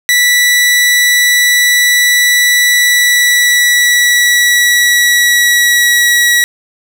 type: tone with pitch glide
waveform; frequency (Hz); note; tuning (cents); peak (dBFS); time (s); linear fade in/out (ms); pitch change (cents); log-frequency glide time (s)
sawtooth; 1960 to 1926.3; B6 to B6; -14 to -44; -3; 0.09-6.44; 0; -30; 2.65-6.14
effects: none